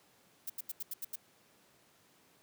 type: noise bursts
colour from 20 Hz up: violet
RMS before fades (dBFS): -39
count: 7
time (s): 0.47-1.158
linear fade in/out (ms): 5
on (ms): 28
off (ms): 82
effects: pink hiss -66 dBFS RMS until 2.42 s + high-pass 150 Hz 12 dB/octave